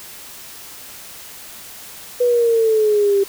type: exponential sweep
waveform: sine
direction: down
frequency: 493.9 to 392 Hz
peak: -12 dBFS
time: 2.2-3.24 s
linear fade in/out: 10 ms
effects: white hiss -37 dBFS RMS until 3.28 s